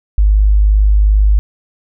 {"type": "tone", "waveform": "sine", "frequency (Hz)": 51.3, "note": "G#1", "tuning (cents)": -21, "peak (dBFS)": -6, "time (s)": [0.18, 1.39], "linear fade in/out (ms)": 0, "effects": []}